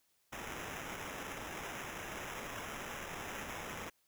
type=noise with sample-and-hold; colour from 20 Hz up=white; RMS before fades=-44 dBFS; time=0.32-3.9 s; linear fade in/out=10 ms; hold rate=4410 Hz; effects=white hiss -75 dBFS RMS until 4.07 s